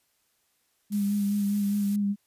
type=tone with vibrato; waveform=sine; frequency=203.1 Hz; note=G#3; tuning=38 cents flat; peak=-23 dBFS; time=0.9-2.16 s; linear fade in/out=50 ms; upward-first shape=sine; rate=4.9 Hz; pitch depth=25 cents each way
type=noise; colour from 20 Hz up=blue; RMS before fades=-43 dBFS; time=0.92-1.96 s; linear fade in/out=2 ms
effects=white hiss -71 dBFS RMS until 2.26 s + resampled to 32000 Hz